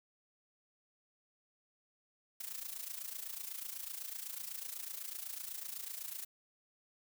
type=noise with amplitude modulation; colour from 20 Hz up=blue; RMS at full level=-41 dBFS; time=2.4-6.25 s; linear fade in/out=5 ms; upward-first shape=sine; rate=28 Hz; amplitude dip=75%; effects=none